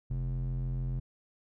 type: tone with band-pass filter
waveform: square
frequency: 43.39 Hz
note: F1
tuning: 10 cents flat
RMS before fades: -33 dBFS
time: 0.1-1 s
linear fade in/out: 10 ms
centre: 100 Hz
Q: 9.4
effects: none